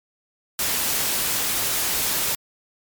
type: noise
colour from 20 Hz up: white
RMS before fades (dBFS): -23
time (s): 0.59-2.35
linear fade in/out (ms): 2
effects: MP3 96 kbps